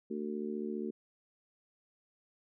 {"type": "harmonic tone", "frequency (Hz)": 74.9, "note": "D2", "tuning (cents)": 35, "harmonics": [3, 4, 5, 6], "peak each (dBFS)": [-38, -43, -39, -45], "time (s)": [0.1, 0.91], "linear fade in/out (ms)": 10, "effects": []}